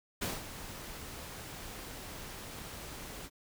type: noise with ADSR envelope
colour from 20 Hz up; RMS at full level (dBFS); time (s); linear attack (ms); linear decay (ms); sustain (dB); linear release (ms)
pink; -34; 0.21-3.3; 13; 190; -11; 50
effects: none